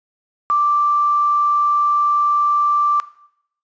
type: tone with quantisation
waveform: sine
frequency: 1174.7 Hz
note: D6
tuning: in tune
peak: -13 dBFS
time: 0.5-3 s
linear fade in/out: 0 ms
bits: 7
effects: noise-tail reverb RT60 0.7 s tail -17 dB re dry + resampled to 16000 Hz